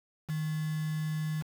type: tone with quantisation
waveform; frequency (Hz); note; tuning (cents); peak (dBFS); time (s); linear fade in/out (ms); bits
sine; 155.56; D#3; 0; -30; 0.28-1.43; 20; 7
effects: none